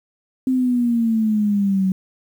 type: exponential sweep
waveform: sine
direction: down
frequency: 261.6 to 186.8 Hz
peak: -15 dBFS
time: 0.47-1.92 s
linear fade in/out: 2 ms
effects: 8-bit